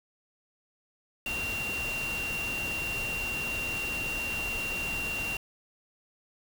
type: tone in noise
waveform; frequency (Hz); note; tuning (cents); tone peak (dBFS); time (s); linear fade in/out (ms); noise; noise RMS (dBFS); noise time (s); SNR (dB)
sine; 2758; F7; -22; -31; 1.26-5.37; 2; pink; -38; 1.26-5.37; +4
effects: none